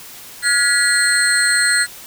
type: tone cluster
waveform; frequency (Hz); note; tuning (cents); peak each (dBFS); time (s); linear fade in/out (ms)
sine; 1429 / 1684 / 1952 / 4203 / 8190; F6 / G#6 / B6 / C8 / C9; +39 / +24 / -21 / +7 / -38; -19; 0.42-1.87; 50
effects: white hiss -37 dBFS RMS until 2.06 s